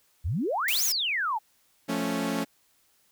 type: exponential two-way sweep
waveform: sine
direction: up then down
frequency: 66.9 to 6990 to 809 Hz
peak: -25 dBFS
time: 0.24-1.39 s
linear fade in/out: 20 ms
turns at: 0.84 s
type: noise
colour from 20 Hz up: blue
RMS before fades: -29 dBFS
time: 0.68-0.92 s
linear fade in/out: 2 ms
type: chord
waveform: sawtooth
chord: F augmented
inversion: none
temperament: equal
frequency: 174.61 / 220 / 277.2 Hz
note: F3 / A3 / C#4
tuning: 0 / 0 / 0 cents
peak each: -30 / -27 / -26 dBFS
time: 1.88-2.45 s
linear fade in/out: 20 ms
effects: white hiss -66 dBFS RMS until 3.11 s